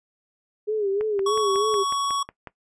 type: tone with vibrato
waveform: sine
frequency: 411.4 Hz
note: G#4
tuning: 16 cents flat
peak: -21 dBFS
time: 0.67-1.84 s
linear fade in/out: 20 ms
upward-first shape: sine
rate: 3.2 Hz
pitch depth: 98 cents each way
type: click train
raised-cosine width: 0.5 ms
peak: -21 dBFS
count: 9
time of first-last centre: 1.01-2.473 s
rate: 5.47 Hz
type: tone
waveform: square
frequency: 1118 Hz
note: C#6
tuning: 14 cents sharp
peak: -23 dBFS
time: 1.26-2.23 s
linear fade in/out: 5 ms
effects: noise-tail reverb RT60 0.1 s tail -18 dB re dry + resampled to 22050 Hz